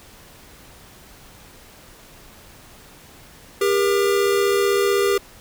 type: tone pair together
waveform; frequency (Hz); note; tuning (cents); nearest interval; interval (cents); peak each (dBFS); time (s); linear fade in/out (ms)
square; 399 / 474.8; G4 / A#4; +31 / +32; minor third; 301; -18 / -23; 3.61-5.18; 5
effects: pink hiss -46 dBFS RMS until 5.4 s